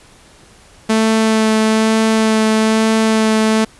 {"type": "tone with vibrato", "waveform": "sawtooth", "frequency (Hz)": 220, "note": "A3", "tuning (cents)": 0, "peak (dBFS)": -7, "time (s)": [0.89, 3.65], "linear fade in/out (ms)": 10, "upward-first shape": "sine", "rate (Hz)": 1.1, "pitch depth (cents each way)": 11, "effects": ["pink hiss -45 dBFS RMS until 3.79 s", "resampled to 24000 Hz"]}